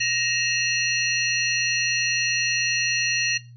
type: tone cluster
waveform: sine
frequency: 1873 / 2613 / 2783 / 4239 / 5820 Hz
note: A#6 / E7 / F7 / C8 / F#8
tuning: +8 / -16 / -7 / +22 / -29 cents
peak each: -27 dBFS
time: 0-3.38 s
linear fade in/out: 10 ms
effects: noise-tail reverb RT60 0.3 s tail -19 dB re dry + added 120 Hz sine -42 dBFS peak until 3.56 s